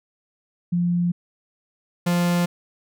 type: tone pair in turn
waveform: sine / 45% pulse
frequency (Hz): 174.61 / 174.61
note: F3 / F3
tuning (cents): 0 / 0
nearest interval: unison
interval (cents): 0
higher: neither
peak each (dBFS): -18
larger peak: neither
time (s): 0.72-1.12 / 2.06-2.46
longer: neither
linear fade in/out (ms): 10
effects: none